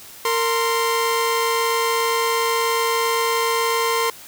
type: tone pair together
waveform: sawtooth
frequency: 459.5 / 1046.5 Hz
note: A#4 / C6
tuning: -25 / 0 cents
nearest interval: octave + major second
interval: 1425 cents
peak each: -17 dBFS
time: 0.25-4.1 s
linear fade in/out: 2 ms
effects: white hiss -41 dBFS RMS until 4.27 s